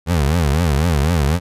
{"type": "tone with vibrato", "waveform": "25% pulse", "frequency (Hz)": 77.78, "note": "D#2", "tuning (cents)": 0, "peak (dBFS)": -10, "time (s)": [0.06, 1.4], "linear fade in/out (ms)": 50, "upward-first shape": "triangle", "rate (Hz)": 4, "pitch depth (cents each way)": 270, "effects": ["resampled to 32000 Hz"]}